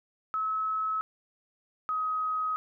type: tone pair in turn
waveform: sine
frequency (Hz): 1291 / 1263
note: E6 / D#6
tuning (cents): -37 / +26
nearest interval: unison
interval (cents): 37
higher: first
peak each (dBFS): -27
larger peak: neither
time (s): 0.34-1.01 / 1.89-2.56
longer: neither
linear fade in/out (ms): 0
effects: none